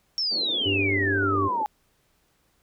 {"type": "exponential sweep", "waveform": "sine", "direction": "down", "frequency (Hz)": [5530, 830.6], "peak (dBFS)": -23, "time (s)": [0.18, 1.66], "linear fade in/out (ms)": 0}
{"type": "band-pass noise", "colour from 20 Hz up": "white", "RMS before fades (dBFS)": -38, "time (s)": [0.31, 1.64], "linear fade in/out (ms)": 10, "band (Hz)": [230, 490], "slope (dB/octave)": 24}
{"type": "harmonic tone", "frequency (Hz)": 98, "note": "G2", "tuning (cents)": 0, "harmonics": [1, 3, 4], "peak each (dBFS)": [-28, -28, -28], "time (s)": [0.65, 1.49], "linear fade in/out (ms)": 20}
{"effects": ["pink hiss -67 dBFS RMS until 2.62 s"]}